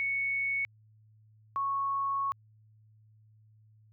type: tone pair in turn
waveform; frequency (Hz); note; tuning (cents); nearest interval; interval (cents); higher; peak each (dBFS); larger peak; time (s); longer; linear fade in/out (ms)
sine; 2217 / 1103.7; C#7 / C#6; 0 / -8; octave; 1208; first; -28; neither; 0-0.65 / 1.56-2.32; second; 0
effects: added 108 Hz sine -58 dBFS peak until 3.92 s